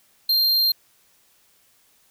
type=tone; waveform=square; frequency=4186 Hz; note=C8; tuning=in tune; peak=-17 dBFS; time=0.29-0.72 s; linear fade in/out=5 ms; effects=white hiss -60 dBFS RMS until 2.1 s